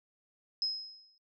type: tone with exponential decay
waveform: sine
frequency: 5120 Hz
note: D#8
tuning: 49 cents sharp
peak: -27 dBFS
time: 0.62-1.18 s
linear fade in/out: 1 ms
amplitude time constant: 120 ms
effects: noise-tail reverb RT60 0.1 s tail -26 dB re dry